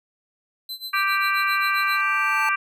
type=tone with tremolo; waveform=45% pulse; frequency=4050 Hz; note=B7; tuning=43 cents sharp; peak=-28 dBFS; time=0.69-2.01 s; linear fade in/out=2 ms; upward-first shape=sine; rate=7.5 Hz; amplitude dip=90%
type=harmonic tone; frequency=392 Hz; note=G4; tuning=in tune; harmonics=3 / 4 / 5 / 6 / 7; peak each=-23 / -24 / -32 / -25 / -32 dBFS; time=0.93-2.56 s; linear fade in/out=10 ms
type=tone with exponential growth; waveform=square; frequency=880 Hz; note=A5; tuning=in tune; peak=-25 dBFS; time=1.34-2.49 s; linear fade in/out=1 ms; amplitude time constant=250 ms
effects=none